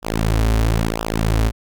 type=tone with flanger; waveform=sawtooth; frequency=55 Hz; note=A1; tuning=in tune; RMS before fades=-18 dBFS; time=0.02-1.52 s; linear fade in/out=50 ms; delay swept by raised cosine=0.46 to 6.26 ms; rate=1 Hz; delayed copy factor=-0.9; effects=none

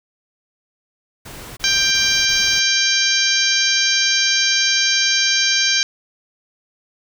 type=noise bursts; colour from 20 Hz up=pink; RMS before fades=-35 dBFS; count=4; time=1.25-2.602 s; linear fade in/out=10 ms; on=320 ms; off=24 ms
type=harmonic tone; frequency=789 Hz; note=G5; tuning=11 cents sharp; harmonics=2 / 3 / 4 / 5 / 6 / 7 / 8; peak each=-22 / -22 / -22 / -22 / -22 / -22 / -22 dBFS; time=1.64-5.83 s; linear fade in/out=0 ms
effects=none

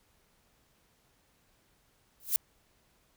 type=noise with exponential growth; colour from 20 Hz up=violet; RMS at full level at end=-23 dBFS; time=2.2-2.36 s; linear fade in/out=0 ms; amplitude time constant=34 ms; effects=pink hiss -69 dBFS RMS until 3.16 s

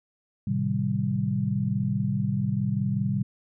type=chord; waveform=sine; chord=A half-diminished seventh; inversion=none; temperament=equal; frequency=110 / 130.81 / 155.56 / 196 Hz; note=A2 / C3 / Eb3 / G3; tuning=0 / 0 / 0 / 0 cents; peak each=-30 / -28 / -32 / -27 dBFS; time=0.47-3.23 s; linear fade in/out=5 ms; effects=none

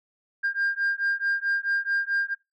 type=beating tone pair; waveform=sine; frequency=1600 / 1604.6 Hz; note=G6 / G6; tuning=+35 / +40 cents; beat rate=4.6 Hz; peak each=-25 dBFS; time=0.43-2.35 s; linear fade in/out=20 ms; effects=noise-tail reverb RT60 0.2 s tail -21 dB re dry + tanh soft clip ceiling -19 dBFS

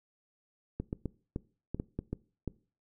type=clicks; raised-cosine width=3 ms; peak=-21 dBFS; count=9; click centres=0.8 / 0.929 / 1.057 / 1.361 / 1.746 / 1.799 / 1.99 / 2.13 / 2.477 s; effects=noise-tail reverb RT60 0.4 s tail -21 dB re dry

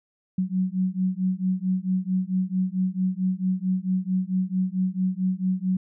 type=beating tone pair; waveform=sine; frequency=183.7 / 188.2 Hz; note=F#3 / F#3; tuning=-12 / +30 cents; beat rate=4.5 Hz; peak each=-25 dBFS; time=0.38-5.77 s; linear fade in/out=5 ms; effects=none

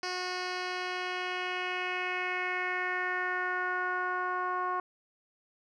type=tone with low-pass filter sweep; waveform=10% pulse; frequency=364 Hz; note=F#4; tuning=28 cents flat; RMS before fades=-33 dBFS; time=0.03-4.8 s; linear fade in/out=2 ms; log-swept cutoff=4800 to 1100 Hz; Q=3.1; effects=none

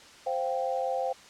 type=chord; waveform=sine; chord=C suspended fourth; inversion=none; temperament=equal; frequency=523.3 / 698.5 / 784 Hz; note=C5 / F5 / G5; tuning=0 / 0 / 0 cents; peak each=-30 / -33 / -32 dBFS; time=0.26-1.13 s; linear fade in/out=10 ms; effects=white hiss -51 dBFS RMS until 1.29 s + low-pass 6000 Hz 12 dB/octave

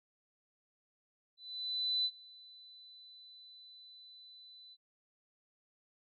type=tone with ADSR envelope; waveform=sine; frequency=4000 Hz; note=B7; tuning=21 cents sharp; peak=-29 dBFS; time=1.37-4.77 s; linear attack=680 ms; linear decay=55 ms; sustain=-24 dB; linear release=44 ms; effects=none

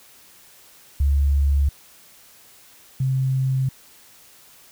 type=tone pair in turn; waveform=sine; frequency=70.3 / 132.02 Hz; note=C#2 / C3; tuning=+25 / +16 cents; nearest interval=major seventh; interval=1091 cents; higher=second; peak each=-15 / -18 dBFS; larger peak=first; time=1-1.69 / 3-3.69 s; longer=neither; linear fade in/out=5 ms; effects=white hiss -50 dBFS RMS until 4.71 s

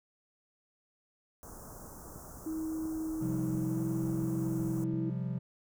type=band-stop noise; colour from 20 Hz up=pink; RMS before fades=-48 dBFS; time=1.43-4.84 s; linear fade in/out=0 ms; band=1400 to 6000 Hz; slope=48 dB/octave
type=click train; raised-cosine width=3 ms; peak=-33 dBFS; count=5; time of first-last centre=2.16-4.938 s; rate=1.44 Hz
type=tone with pitch glide; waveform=sine; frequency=317.7 to 324.9 Hz; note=D#4 to E4; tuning=+36 to -25 cents; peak=-33 dBFS; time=2.46-5.1 s; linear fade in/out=5 ms; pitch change=+39 cents; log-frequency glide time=3.64-3.82 s
type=chord; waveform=triangle; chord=C suspended fourth; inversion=none; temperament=equal; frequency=130.81 / 174.61 / 196 Hz; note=C3 / F3 / G3; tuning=0 / 0 / 0 cents; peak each=-33 / -35 / -38 dBFS; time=3.21-5.39 s; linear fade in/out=10 ms
effects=none

